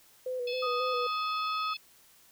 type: tone with vibrato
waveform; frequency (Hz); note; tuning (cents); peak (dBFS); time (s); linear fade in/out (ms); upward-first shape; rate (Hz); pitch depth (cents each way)
sine; 498.9; B4; +17; -31; 0.26-1.07; 5; square; 3.7; 34
type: harmonic tone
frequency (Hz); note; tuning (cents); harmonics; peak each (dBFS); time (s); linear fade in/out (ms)
862; A5; -36; 3 / 4 / 5 / 6; -39 / -41 / -43 / -45; 0.47-1.77; 5
type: tone with pitch glide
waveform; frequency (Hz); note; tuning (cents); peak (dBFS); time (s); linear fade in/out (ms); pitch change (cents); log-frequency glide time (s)
sine; 1244.5 to 1264.8; D#6 to D#6; 0 to +28; -30; 0.62-1.74; 10; +28; 0.87-1.57
effects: white hiss -60 dBFS RMS until 2.31 s